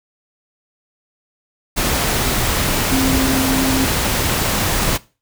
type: tone in noise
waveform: sine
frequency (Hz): 263.9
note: C4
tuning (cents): +15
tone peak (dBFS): -16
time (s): 2.91-3.86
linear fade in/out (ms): 20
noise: pink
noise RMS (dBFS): -18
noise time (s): 1.76-4.98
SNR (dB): -1
effects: noise-tail reverb RT60 0.3 s tail -19 dB re dry